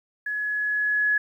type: tone with level ramp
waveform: sine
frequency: 1692 Hz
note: G#6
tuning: 32 cents sharp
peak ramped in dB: -26 to -18 dBFS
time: 0.26-1.18 s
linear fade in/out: 5 ms
effects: 10-bit